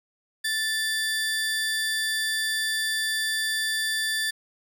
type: tone pair together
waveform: 30% pulse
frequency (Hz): 1760 / 4699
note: A6 / D8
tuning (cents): 0 / 0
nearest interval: octave + perfect fourth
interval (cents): 1700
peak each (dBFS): -23 / -28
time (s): 0.44-4.31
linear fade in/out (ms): 10
effects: none